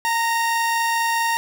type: tone pair together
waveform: 45% pulse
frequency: 920 / 1864.7 Hz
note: A#5 / A#6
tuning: -23 / 0 cents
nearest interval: octave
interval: 1223 cents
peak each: -20 / -24 dBFS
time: 0.05-1.37 s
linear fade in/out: 0 ms
effects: none